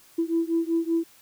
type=beating tone pair; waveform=sine; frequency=329.6 / 334.8 Hz; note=E4 / E4; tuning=0 / +27 cents; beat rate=5.2 Hz; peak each=-24 / -25 dBFS; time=0.18-1.04 s; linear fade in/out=10 ms; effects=tanh soft clip ceiling -14 dBFS + white hiss -55 dBFS RMS until 1.21 s